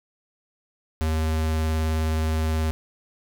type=tone with vibrato; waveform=square; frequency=79.1 Hz; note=D#2; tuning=29 cents sharp; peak=-22 dBFS; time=1.01-2.71 s; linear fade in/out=0 ms; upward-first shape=square; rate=19 Hz; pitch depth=10 cents each way; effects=none